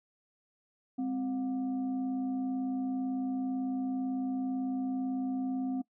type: tone with frequency modulation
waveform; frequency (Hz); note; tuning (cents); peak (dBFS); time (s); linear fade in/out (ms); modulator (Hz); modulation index
sine; 260; C4; -11; -30; 0.98-5.82; 10; 462; 0.37
effects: noise-tail reverb RT60 0.1 s tail -21 dB re dry